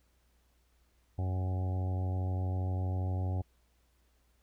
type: harmonic tone with a mistuned harmonic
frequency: 92.5 Hz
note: F#2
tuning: in tune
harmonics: 1 / 2 / 3 / 4 / 5 / 6 / 7 / 8 / 9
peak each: -30 / -45 / -45 / -49 / -53 / -50 / -52 / -48 / -52 dBFS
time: 1.18-3.42 s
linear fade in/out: 10 ms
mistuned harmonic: 9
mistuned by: -16 cents
effects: added 60 Hz sine -68 dBFS peak until 4.42 s + pink hiss -74 dBFS RMS until 4.42 s